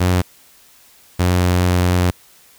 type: tone pair in turn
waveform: sawtooth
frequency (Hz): 90.5 / 89.67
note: F#2 / F2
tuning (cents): -38 / +46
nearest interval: unison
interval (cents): 16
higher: first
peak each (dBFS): -9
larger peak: neither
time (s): 0-0.22 / 1.19-2.11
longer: second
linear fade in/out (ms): 10
effects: white hiss -49 dBFS RMS until 2.58 s